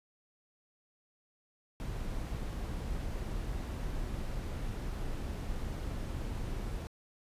brown noise, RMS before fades -37 dBFS, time 1.8-6.87 s, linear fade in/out 0 ms, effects resampled to 32000 Hz

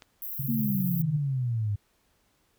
click, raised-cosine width 0.2 ms, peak -28 dBFS, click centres 0.022 s
pink high-pass noise, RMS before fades -36 dBFS, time 0.22-1.02 s, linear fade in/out 2 ms, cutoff 12000 Hz, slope 96 dB/octave
sine tone with tremolo, 137.3 Hz, C#3, 16 cents flat, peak -26 dBFS, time 0.39-1.17 s, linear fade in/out 5 ms, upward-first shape triangle, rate 20 Hz, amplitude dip 80%
sine exponential sweep, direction down, 236.1 to 100 Hz, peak -25 dBFS, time 0.48-1.76 s, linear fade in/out 10 ms
effects pink hiss -69 dBFS RMS until 2.58 s

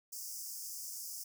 pink high-pass noise, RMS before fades -44 dBFS, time 0.12-1.24 s, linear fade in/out 10 ms, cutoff 5000 Hz, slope 96 dB/octave, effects none

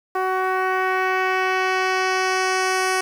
10% pulse tone with low-pass filter sweep, 374.5 Hz, F#4, 21 cents sharp, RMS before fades -21 dBFS, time 0.15-3.01 s, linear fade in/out 5 ms, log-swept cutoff 1100 to 10000 Hz, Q 1, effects 7-bit

